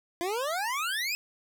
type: exponential sweep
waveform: 25% pulse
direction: up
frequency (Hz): 334 to 2600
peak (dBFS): -25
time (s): 0.21-1.15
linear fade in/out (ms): 0
effects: none